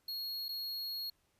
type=tone with dropouts; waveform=square; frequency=4307 Hz; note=C8; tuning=49 cents sharp; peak=-38 dBFS; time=0.08-1.1 s; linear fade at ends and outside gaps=5 ms; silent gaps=0.484-0.489 s; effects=pink hiss -75 dBFS RMS until 1.39 s + resampled to 32000 Hz